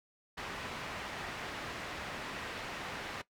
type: low-pass noise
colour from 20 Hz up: white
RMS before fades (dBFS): -42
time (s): 0.37-3.22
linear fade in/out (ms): 10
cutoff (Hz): 2200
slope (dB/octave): 12
effects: noise-tail reverb RT60 0.1 s tail -17 dB re dry